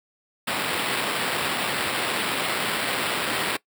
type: noise with sample-and-hold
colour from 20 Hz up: violet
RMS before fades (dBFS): -26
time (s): 0.47-3.57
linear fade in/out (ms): 10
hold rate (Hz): 6300
effects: noise-tail reverb RT60 0.1 s tail -20 dB re dry + high-pass 150 Hz 12 dB/octave